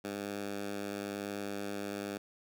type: tone with high-pass filter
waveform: 10% pulse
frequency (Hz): 101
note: G#2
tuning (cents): -48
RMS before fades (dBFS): -39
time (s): 0.04-2.18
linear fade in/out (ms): 10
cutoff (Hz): 210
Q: 0.97
effects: none